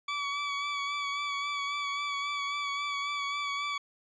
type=tone with vibrato; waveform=20% pulse; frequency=1142 Hz; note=D6; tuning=49 cents flat; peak=-26 dBFS; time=0.08-3.78 s; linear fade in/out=5 ms; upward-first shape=sine; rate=3.7 Hz; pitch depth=26 cents each way; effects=resampled to 16000 Hz